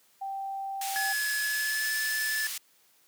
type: tone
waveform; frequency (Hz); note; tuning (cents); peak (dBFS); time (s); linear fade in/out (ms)
sine; 782; G5; -4; -32; 0.21-1.13; 10
type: band-pass noise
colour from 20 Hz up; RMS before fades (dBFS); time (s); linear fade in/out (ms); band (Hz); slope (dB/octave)
white; -36; 0.81-2.58; 5; 1800 to 13000; 12
type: tone with pitch glide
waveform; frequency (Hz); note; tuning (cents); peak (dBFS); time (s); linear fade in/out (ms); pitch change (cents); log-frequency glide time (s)
square; 1699 to 1740.7; G#6 to A6; +39 to -19; -29; 0.96-2.47; 0; +42; 1.43-1.92
effects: white hiss -64 dBFS RMS until 3.07 s + high-pass 150 Hz 12 dB/octave